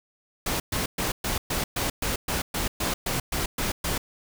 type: noise bursts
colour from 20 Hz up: pink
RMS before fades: -27 dBFS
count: 14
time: 0.46-3.98 s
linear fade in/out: 5 ms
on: 140 ms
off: 120 ms
effects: none